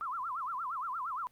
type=tone with vibrato; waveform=sine; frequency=1170 Hz; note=D6; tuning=7 cents flat; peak=-34 dBFS; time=0.01-1.27 s; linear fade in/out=0 ms; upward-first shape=sine; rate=8.6 Hz; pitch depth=290 cents each way; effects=pink hiss -68 dBFS RMS until 1.31 s + Opus 48 kbps